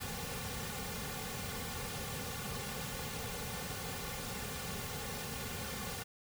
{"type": "noise with comb filter", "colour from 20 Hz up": "pink", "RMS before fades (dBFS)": -41, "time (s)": [0, 6.04], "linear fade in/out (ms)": 20, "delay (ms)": 3.1, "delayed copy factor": -1, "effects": []}